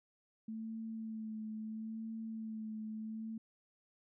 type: tone with vibrato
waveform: sine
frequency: 220.3 Hz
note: A3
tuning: 2 cents sharp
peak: -40 dBFS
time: 0.48-3.38 s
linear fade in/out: 5 ms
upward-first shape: sine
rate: 0.75 Hz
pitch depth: 26 cents each way
effects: none